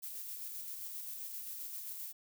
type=noise with tremolo; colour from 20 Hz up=violet; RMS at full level=-43 dBFS; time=0.02-2.13 s; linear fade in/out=20 ms; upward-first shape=square; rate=7.6 Hz; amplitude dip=25%; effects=none